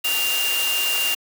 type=tone in noise; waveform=sine; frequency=2794 Hz; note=F7; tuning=in tune; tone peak=-21 dBFS; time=0.04-1.15 s; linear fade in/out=10 ms; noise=white; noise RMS=-25 dBFS; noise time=0.04-1.15 s; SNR=+1 dB; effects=high-pass 400 Hz 12 dB/octave